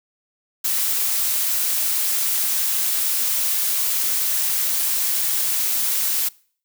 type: noise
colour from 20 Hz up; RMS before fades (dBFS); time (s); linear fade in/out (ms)
blue; -21; 0.64-6.29; 10
effects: noise-tail reverb RT60 0.5 s tail -24 dB re dry